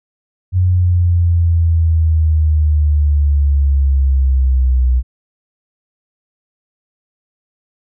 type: exponential sweep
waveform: sine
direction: down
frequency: 91.7 to 62 Hz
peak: -9 dBFS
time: 0.52-5.03 s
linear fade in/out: 50 ms
effects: none